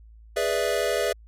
square chord, E dominant seventh, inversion first, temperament equal, 415.3 / 493.9 / 587.3 / 659.3 Hz, G#4 / B4 / D5 / E5, 0 / 0 / 0 / 0 cents, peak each -29 dBFS, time 0.36-1.13 s, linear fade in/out 10 ms, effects added 55 Hz sine -46 dBFS peak until 1.27 s + resampled to 32000 Hz

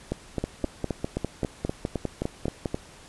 two click trains, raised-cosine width 2 ms, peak -13 / -13 dBFS, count 11 / 12, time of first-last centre 0.12-2.745 / 0.44-2.658 s, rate 3.81 / 4.96 Hz, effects pink hiss -49 dBFS RMS until 3.08 s + resampled to 24000 Hz

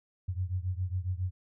sine beating tone pair, 89.1 / 96.4 Hz, F2 / G2, +35 / -28 cents, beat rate 7.3 Hz, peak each -32 / -34 dBFS, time 0.28-1.31 s, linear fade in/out 10 ms, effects none

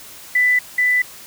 sine tone pair in turn, 1990 / 1990 Hz, B6 / B6, +13 / +13 cents, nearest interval unison, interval 0 cents, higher neither, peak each -12 / -13 dBFS, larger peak first, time 0.35-0.59 / 0.78-1.02 s, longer neither, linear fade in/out 5 ms, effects white hiss -39 dBFS RMS until 1.26 s

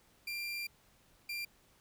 30% pulse tone bursts at uneven times, 2378 Hz, D7, 21 cents sharp, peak -35 dBFS, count 2, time 0.27-0.67 / 1.29-1.45 s, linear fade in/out 5 ms, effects pink hiss -67 dBFS RMS until 1.8 s

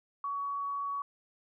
sine tone, 1126 Hz, C#6, 27 cents sharp, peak -32 dBFS, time 0.24-1.02 s, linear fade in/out 2 ms, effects none

